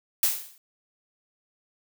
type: noise with exponential decay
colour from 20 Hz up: blue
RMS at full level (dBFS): -19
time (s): 0.23-0.58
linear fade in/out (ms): 1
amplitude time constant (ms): 76
effects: none